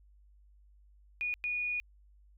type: tone bursts at uneven times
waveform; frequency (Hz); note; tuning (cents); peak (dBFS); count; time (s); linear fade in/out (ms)
sine; 2455; D#7; -24; -31; 2; 1.21-1.34 / 1.44-1.8; 0
effects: added 50 Hz sine -58 dBFS peak until 2.37 s